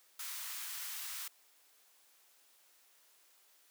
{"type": "high-pass noise", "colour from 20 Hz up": "white", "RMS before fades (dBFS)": -43, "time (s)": [0.19, 1.28], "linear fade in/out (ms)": 5, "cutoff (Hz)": 1000, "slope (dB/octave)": 24, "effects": ["white hiss -67 dBFS RMS until 3.7 s", "high-pass 400 Hz 12 dB/octave"]}